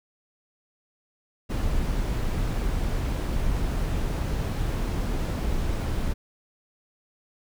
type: noise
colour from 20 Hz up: brown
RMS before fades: -26 dBFS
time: 1.49-6.14 s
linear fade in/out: 20 ms
effects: none